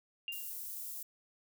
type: tone with exponential decay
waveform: sine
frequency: 2794 Hz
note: F7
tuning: in tune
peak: -34 dBFS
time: 0.28-0.54 s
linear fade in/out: 1 ms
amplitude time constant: 55 ms
type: high-pass noise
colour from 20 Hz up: white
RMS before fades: -43 dBFS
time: 0.32-1.03 s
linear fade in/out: 5 ms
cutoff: 11000 Hz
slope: 12 dB/octave
effects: none